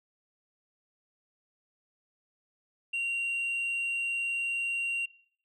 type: tone with frequency modulation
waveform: sine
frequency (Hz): 2759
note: F7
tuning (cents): -22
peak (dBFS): -26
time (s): 2.93-5.06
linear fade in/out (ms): 10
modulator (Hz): 26.8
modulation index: 0.26
effects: noise-tail reverb RT60 0.6 s tail -22 dB re dry + tanh soft clip ceiling -28 dBFS